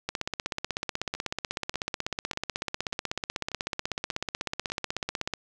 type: two click trains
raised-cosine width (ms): 0.2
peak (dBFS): -12 / -21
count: 86 / 7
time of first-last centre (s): 0.09-5.337 / 1.15-4.7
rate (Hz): 16.2 / 1.69
effects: none